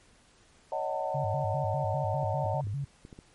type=chord; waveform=sine; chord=D# half-diminished seventh; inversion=third; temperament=just; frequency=560 / 622.3 / 746.7 / 896 Hz; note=C#5 / D#5 / F#5 / A5; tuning=+18 / 0 / +16 / +31 cents; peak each=-35 / -34 / -35 / -35 dBFS; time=0.72-2.61 s; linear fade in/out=2 ms
type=tone with vibrato; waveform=sine; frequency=119.7 Hz; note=A#2; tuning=46 cents sharp; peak=-30 dBFS; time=1.14-2.85 s; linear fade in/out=10 ms; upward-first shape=square; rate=5 Hz; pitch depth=280 cents each way
type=clicks; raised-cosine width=3 ms; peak=-33 dBFS; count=6; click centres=2.231 / 2.461 / 2.67 / 3.051 / 3.128 / 3.189 s
effects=pink hiss -61 dBFS RMS until 3.34 s + MP3 48 kbps